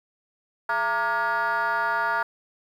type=tone with frequency modulation; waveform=sine; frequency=1174.7 Hz; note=D6; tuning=in tune; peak=-20 dBFS; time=0.69-2.23 s; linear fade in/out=5 ms; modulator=251 Hz; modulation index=1.8; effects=tanh soft clip ceiling -19 dBFS + 9-bit